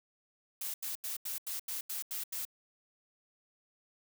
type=noise bursts; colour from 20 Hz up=blue; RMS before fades=-38 dBFS; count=9; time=0.61-2.452 s; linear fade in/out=5 ms; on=130 ms; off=84 ms; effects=none